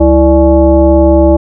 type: tone with frequency modulation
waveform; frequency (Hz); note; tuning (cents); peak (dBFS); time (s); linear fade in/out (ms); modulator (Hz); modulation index
sine; 329.6; E4; 0; -3; 0-1.37; 10; 259; 1.3
effects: none